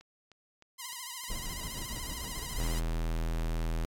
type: click train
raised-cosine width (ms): 0.2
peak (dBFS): -38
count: 8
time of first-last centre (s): 0.01-2.157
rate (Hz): 3.26
type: tone with vibrato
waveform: 5% pulse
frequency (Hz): 1000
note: B5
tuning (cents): +21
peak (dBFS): -28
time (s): 0.78-2.81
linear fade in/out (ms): 20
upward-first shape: sine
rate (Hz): 14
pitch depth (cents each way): 97
type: noise with tremolo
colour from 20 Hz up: brown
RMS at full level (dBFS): -39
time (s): 1.3-2.68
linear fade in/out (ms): 2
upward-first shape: square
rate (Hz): 6.6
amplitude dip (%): 35
type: tone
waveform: square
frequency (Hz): 40.91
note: E1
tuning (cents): -12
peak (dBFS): -30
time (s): 2.59-3.85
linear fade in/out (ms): 0
effects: AAC 64 kbps